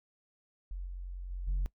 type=tone with level steps; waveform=sine; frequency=45.16 Hz; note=F#1; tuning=41 cents flat; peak=-36 / -38 / -35 / -26 dBFS; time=0.71-1.66 s; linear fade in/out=0 ms; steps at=0.86 / 1.3 / 1.47 s; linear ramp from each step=10 ms; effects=noise-tail reverb RT60 0.1 s tail -21 dB re dry + tanh soft clip ceiling -27 dBFS